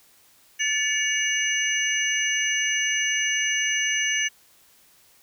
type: tone cluster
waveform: sine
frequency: 1740 / 2252 / 2864 / 6080 Hz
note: A6 / C#7 / F7 / F#8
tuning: -20 / +27 / +43 / +46 cents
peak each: -27 dBFS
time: 0.59-4.29 s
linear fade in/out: 20 ms
effects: white hiss -57 dBFS RMS until 5.22 s